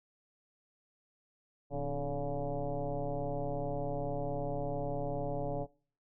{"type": "tone with frequency modulation", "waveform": "sine", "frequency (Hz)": 293.7, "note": "D4", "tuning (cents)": 0, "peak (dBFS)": -32, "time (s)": [1.7, 5.67], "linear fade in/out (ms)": 50, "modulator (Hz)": 138, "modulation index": 3.1, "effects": ["noise-tail reverb RT60 0.5 s tail -24 dB re dry"]}